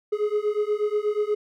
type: beating tone pair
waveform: triangle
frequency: 415.7 / 424 Hz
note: G#4 / G#4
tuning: +2 / +36 cents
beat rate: 8.3 Hz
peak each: -23 dBFS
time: 0.12-1.35 s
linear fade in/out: 10 ms
effects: none